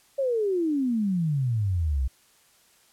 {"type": "exponential sweep", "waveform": "sine", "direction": "down", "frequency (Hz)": [563, 61.2], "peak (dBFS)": -22, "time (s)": [0.18, 2.08], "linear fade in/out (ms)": 10, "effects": ["white hiss -60 dBFS RMS until 2.92 s", "low-pass 12000 Hz 12 dB/octave"]}